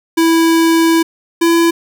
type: tone pair in turn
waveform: square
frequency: 329.1 / 335.4 Hz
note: E4 / E4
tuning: -3 / +30 cents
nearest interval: unison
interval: 33 cents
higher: second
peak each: -9 dBFS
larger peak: neither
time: 0.17-1.03 / 1.41-1.71 s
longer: first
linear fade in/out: 10 ms
effects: none